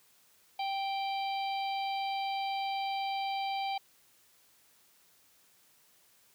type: harmonic tone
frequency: 784 Hz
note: G5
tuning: in tune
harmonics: 1 / 3 / 4 / 5 / 6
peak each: -32 / -42 / -44 / -46 / -48 dBFS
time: 0.59-3.78 s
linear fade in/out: 5 ms
effects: white hiss -65 dBFS RMS until 6.34 s + high-pass 60 Hz 12 dB/octave